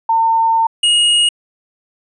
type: tone pair in turn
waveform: sine / square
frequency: 905 / 2873 Hz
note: A5 / F7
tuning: +48 / +48 cents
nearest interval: octave + minor sixth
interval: 2000 cents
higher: second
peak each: -10 dBFS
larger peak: neither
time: 0.09-0.67 / 0.83-1.29 s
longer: first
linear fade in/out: 5 ms
effects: resampled to 22050 Hz